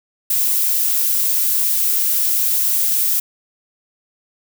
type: noise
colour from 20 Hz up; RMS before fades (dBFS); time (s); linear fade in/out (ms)
violet; -17; 0.3-3.2; 5
effects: none